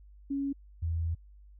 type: tone pair in turn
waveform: sine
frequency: 277.9 / 82.62 Hz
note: C#4 / E2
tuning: +4 / +4 cents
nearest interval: octave + major sixth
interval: 2100 cents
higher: first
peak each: -29 / -28 dBFS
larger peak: second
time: 0.3-0.53 / 0.82-1.15 s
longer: second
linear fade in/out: 10 ms
effects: added 50 Hz sine -51 dBFS peak until 1.59 s